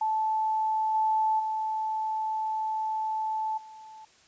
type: tone with level steps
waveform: sine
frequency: 873 Hz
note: A5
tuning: 14 cents flat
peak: -24 / -22 / -27 / -44 dBFS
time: 0.01-4.05 s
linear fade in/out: 5 ms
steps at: 0.94 / 1.39 / 3.57 s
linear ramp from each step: 10 ms
effects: white hiss -59 dBFS RMS until 4.27 s + resampled to 16000 Hz